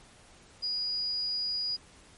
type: tone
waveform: sine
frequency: 4900 Hz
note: D#8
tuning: 27 cents flat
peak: -29 dBFS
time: 0.62-1.77 s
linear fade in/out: 20 ms
effects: pink hiss -56 dBFS RMS until 2.17 s + MP3 48 kbps